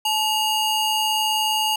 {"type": "ring-modulated tone", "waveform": "40% pulse", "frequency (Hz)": 1864.7, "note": "A#6", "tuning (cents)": 0, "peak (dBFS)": -15, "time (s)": [0.05, 1.76], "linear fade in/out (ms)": 5, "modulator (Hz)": 992, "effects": []}